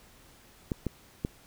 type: clicks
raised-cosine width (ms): 3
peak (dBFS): -16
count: 3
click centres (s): 0.718 / 0.867 / 1.249
effects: pink hiss -57 dBFS RMS until 1.46 s